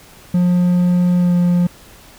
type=tone with pitch glide; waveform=triangle; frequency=177.9 to 176.06 Hz; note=F3 to F3; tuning=+32 to +14 cents; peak=-9 dBFS; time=0.34-1.67 s; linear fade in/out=5 ms; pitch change=-18 cents; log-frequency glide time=1.17-1.34 s; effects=pink hiss -43 dBFS RMS until 2.18 s